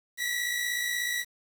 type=tone pair together; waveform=sawtooth; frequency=1926.5 / 1983 Hz; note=B6 / B6; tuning=-44 / +7 cents; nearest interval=minor second; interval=51 cents; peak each=-26 / -30 dBFS; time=0.17-1.25 s; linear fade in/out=50 ms; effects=8-bit